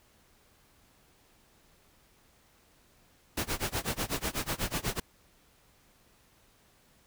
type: noise with tremolo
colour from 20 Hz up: pink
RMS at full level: -30 dBFS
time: 3.37-5 s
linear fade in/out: 5 ms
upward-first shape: sine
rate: 8.1 Hz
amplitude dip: 95%
effects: pink hiss -64 dBFS RMS until 7.06 s